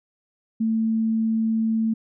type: tone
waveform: sine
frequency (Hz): 223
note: A3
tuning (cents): +23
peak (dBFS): -19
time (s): 0.6-1.94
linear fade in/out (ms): 10
effects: none